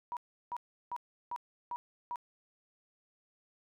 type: tone bursts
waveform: sine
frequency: 964 Hz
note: B5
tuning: 42 cents flat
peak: -35 dBFS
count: 6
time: 0.12-2.158 s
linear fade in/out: 0 ms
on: 48 ms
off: 350 ms
effects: none